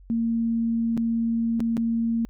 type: tone with dropouts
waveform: sine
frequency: 229.6 Hz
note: A#3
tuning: 26 cents flat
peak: -21 dBFS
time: 0.1-2.25 s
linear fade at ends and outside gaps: 0 ms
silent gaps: 0.969-0.976 / 1.596-1.604 / 1.769-1.777 s
effects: added 46 Hz sine -46 dBFS peak until 2.29 s